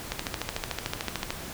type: click train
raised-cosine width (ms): 0.2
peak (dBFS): -11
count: 17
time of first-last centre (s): 0.12-1.305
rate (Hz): 13.5
effects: pink hiss -39 dBFS RMS until 1.53 s